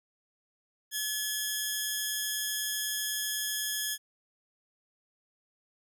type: tone pair together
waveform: 10% pulse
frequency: 1708 / 3224 Hz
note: G#6 / G7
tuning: +48 / +48 cents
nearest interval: major seventh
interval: 1100 cents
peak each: -25 dBFS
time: 0.91-3.98 s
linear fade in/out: 50 ms
effects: none